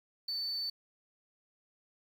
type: tone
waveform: triangle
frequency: 4515 Hz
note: C#8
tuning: 31 cents sharp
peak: -31 dBFS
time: 0.28-0.7 s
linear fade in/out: 5 ms
effects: tanh soft clip ceiling -30 dBFS + 10-bit